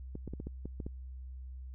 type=clicks; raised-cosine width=3 ms; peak=-27 dBFS; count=8; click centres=0.154 / 0.277 / 0.336 / 0.401 / 0.47 / 0.656 / 0.802 / 0.865 s; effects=added 64 Hz sine -42 dBFS peak until 1.74 s